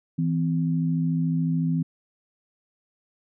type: tone pair together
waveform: sine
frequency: 163.5 / 257.3 Hz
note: E3 / C4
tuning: -14 / -29 cents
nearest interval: minor sixth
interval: 785 cents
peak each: -22 / -27 dBFS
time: 0.18-1.83 s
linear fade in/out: 10 ms
effects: none